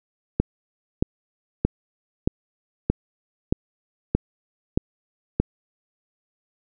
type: click train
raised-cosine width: 3 ms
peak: -5 dBFS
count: 9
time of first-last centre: 0.4-5.4 s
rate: 1.6 Hz
effects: none